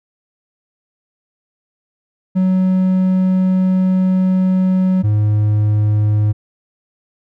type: tone pair in turn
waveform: triangle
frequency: 186.3 / 105.53 Hz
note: F#3 / G#2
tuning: +12 / +28 cents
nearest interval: minor seventh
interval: 984 cents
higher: first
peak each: -9 dBFS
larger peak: neither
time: 2.35-5.03 / 5.03-6.33 s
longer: first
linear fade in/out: 20 ms
effects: none